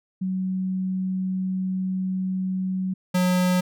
sine / square tone pair in turn, 187.2 / 181.45 Hz, F#3 / F#3, +20 / -34 cents, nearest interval minor second, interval 54 cents, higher first, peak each -23 / -19 dBFS, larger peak second, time 0.21-2.94 / 3.14-3.61 s, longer first, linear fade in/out 10 ms, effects none

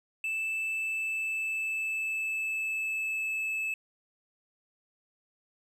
triangle tone with pitch glide, 2637 to 2611 Hz, E7 to E7, 0 to -17 cents, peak -28 dBFS, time 0.24-3.74 s, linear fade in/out 2 ms, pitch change -17 cents, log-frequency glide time 0.66-3.31 s, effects none

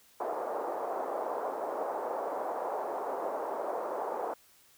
pink band-pass noise, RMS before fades -35 dBFS, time 0.2-4.34 s, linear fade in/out 5 ms, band 450 to 960 Hz, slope 24 dB/octave, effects white hiss -62 dBFS RMS until 4.77 s

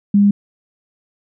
sine tone, 202.5 Hz, G#3, 43 cents flat, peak -8 dBFS, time 0.14-0.31 s, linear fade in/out 5 ms, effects none

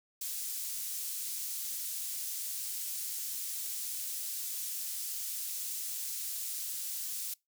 pink high-pass noise, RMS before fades -38 dBFS, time 0.21-7.34 s, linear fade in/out 5 ms, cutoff 7300 Hz, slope 12 dB/octave, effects noise-tail reverb RT60 0.2 s tail -24 dB re dry

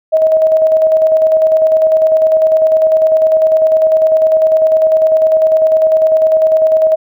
sine tone with tremolo, 634 Hz, D#5, 32 cents sharp, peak -5 dBFS, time 0.12-6.96 s, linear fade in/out 20 ms, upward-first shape square, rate 10 Hz, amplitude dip 35%, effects none

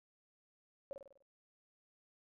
sine tone with echo, 554.4 Hz, C#5, in tune, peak -40 dBFS, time 0.91-0.93 s, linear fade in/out 0 ms, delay 49 ms, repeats 6, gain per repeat -5 dB, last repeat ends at 1.224 s, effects none

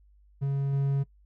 triangle tone with level steps, 138.59 Hz, C#3, in tune, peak -23 / -21 dBFS, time 0.41-1.04 s, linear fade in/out 20 ms, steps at 0.73 s, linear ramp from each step 2 ms, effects noise-tail reverb RT60 0.1 s tail -21 dB re dry + added 50 Hz sine -56 dBFS peak until 1.25 s

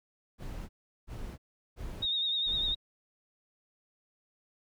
brown noise bursts, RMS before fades -40 dBFS, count 4, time 0.38-2.76 s, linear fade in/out 50 ms, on 310 ms, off 380 ms
sine tone with vibrato, 3706 Hz, A#7, 11 cents flat, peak -28 dBFS, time 2.02-2.75 s, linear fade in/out 10 ms, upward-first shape sine, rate 10 Hz, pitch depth 43 cents each way
effects none

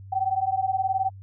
sine beating tone pair, 756 / 775 Hz, F#5 / G5, +37 / -20 cents, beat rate 19 Hz, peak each -25 dBFS, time 0.12-1.1 s, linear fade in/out 10 ms, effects added 97 Hz sine -40 dBFS peak until 1.22 s

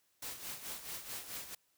white noise with tremolo, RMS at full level -42 dBFS, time 0.22-1.55 s, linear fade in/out 5 ms, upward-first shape sine, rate 4.6 Hz, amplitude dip 65%, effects white hiss -75 dBFS RMS until 1.77 s

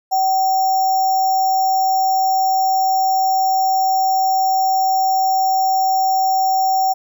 sine tone with sample-and-hold, 763 Hz, G5, 47 cents flat, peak -13 dBFS, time 0.11-6.94 s, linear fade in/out 20 ms, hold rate 6300 Hz, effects none

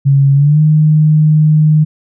sine tone with pitch glide, 138.59 to 153.78 Hz, C#3 to D#3, 0 to -20 cents, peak -5 dBFS, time 0.05-1.85 s, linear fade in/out 20 ms, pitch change +180 cents, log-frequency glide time 0.34-0.6 s, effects none

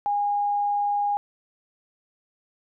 sine tone, 818 Hz, G#5, 26 cents flat, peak -21 dBFS, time 0.06-1.17 s, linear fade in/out 0 ms, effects none

